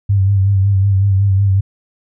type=tone with vibrato; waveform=sine; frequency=98 Hz; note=G2; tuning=in tune; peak=-9 dBFS; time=0.09-1.61 s; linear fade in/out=10 ms; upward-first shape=sine; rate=5.4 Hz; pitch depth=47 cents each way; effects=none